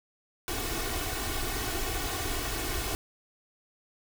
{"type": "noise with comb filter", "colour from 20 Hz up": "pink", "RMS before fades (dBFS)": -32, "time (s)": [0.48, 2.95], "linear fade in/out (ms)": 0, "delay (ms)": 2.7, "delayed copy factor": 0.8, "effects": []}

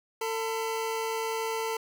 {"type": "tone pair together", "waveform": "25% pulse", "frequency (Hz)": [448.2, 1006.2], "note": ["A4", "B5"], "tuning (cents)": [32, 32], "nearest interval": "octave + major second", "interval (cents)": 1400, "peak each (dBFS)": [-26, -34], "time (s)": [0.21, 1.77], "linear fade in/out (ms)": 5, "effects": []}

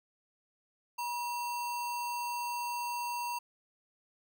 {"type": "tone with sample-and-hold", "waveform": "sine", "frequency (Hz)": 960, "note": "B5", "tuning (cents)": -49, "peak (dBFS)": -33, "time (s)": [0.98, 3.39], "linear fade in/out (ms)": 10, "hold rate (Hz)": 3675, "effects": []}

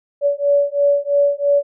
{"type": "beating tone pair", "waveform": "sine", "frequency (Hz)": [569, 572], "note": ["C#5", "D5"], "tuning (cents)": [45, -46], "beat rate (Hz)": 3, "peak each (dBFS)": -16, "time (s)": [0.21, 1.63], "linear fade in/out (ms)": 50, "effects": []}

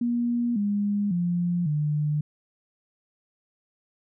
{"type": "tone with pitch steps", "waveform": "sine", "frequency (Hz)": [238.7, 204.2, 174.74, 149.51], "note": ["A#3", "G#3", "F3", "D3"], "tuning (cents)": [41, -29, 1, 31], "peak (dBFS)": -22, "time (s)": [0.01, 2.21], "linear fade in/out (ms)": 5, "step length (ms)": 550, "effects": []}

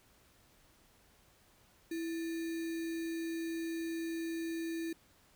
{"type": "tone with sample-and-hold", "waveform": "sine", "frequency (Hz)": 329.6, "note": "E4", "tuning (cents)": 0, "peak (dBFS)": -35, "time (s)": [1.91, 4.93], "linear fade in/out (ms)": 5, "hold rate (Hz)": 2100, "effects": ["pink hiss -66 dBFS RMS until 5.35 s"]}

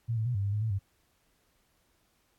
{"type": "tone with pitch steps", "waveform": "sine", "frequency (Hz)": [115.7, 110.2, 123, 99.1, 100.4, 105.2, 111.4, 98], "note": ["A#2", "A2", "B2", "G2", "G2", "G#2", "A2", "G2"], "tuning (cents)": [-13, 3, -7, 19, 42, 23, 22, 0], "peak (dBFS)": -27, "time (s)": [0.08, 0.792], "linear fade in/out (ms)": 20, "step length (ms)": 89, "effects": ["pink hiss -71 dBFS RMS until 2.38 s", "AAC 64 kbps"]}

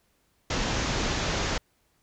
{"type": "low-pass noise", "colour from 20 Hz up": "pink", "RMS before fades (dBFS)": -28, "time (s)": [0.5, 1.58], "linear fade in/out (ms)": 5, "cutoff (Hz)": 7100, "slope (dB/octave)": 96, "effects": ["pink hiss -69 dBFS RMS until 2.02 s"]}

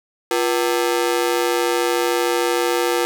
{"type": "ring-modulated tone", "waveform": "sawtooth", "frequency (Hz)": 417, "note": "G#4", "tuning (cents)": 7, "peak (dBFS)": -10, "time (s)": [0.31, 3.05], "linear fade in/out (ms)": 0, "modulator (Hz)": 66.7, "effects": []}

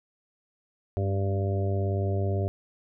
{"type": "harmonic tone with a mistuned harmonic", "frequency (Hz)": 98, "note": "G2", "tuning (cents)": 0, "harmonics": [1, 2, 3, 4, 5, 6, 7], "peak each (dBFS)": [-25, -37, -40, -33, -41, -36, -39], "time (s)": [0.97, 2.48], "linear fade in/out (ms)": 0, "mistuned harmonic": 2, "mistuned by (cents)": 35, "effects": []}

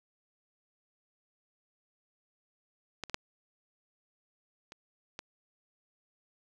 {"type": "clicks", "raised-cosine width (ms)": 0.2, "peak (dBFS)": [-19, -27, -13, -29, -22], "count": 5, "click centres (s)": [3.037, 3.097, 3.144, 4.721, 5.191], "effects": []}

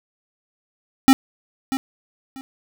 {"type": "tone with echo", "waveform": "square", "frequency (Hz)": 266.5, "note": "C4", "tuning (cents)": 32, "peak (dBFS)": -8, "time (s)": [1.08, 1.13], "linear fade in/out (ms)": 0, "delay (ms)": 640, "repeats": 2, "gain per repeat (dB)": -13, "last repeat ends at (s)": 2.41, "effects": []}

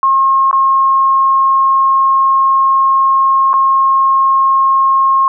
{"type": "tone with dropouts", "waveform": "sine", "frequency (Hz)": 1076, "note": "C6", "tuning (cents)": 48, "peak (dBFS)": -7, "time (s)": [0.03, 5.28], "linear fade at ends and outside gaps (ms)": 1, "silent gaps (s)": [[0.512, 0.529], [3.532, 3.539]], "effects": []}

